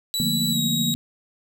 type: tone with pitch glide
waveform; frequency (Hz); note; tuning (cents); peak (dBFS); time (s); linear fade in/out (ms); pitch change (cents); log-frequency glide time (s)
sawtooth; 3937 to 3809; B7 to A#7; -6 to +37; -20; 0.14-0.94; 0; -57; 0.51-0.59
type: chord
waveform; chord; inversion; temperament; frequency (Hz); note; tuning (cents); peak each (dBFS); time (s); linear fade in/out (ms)
sine; Bb major seventh; first; equal; 146.83 / 174.61 / 220 / 233.1; D3 / F3 / A3 / Bb3; 0 / 0 / 0 / 0; -29 / -28 / -31 / -26; 0.2-0.95; 0
effects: none